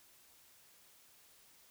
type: silence
effects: white hiss -64 dBFS RMS until 1.7 s